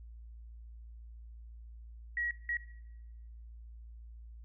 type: tone bursts at uneven times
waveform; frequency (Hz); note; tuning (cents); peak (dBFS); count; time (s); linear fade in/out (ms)
sine; 1910; A#6; +42; -31; 2; 2.17-2.31 / 2.49-2.57; 2
effects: noise-tail reverb RT60 1.0 s tail -20 dB re dry + added 57 Hz sine -47 dBFS peak until 4.44 s